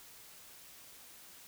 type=silence; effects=white hiss -55 dBFS RMS until 1.47 s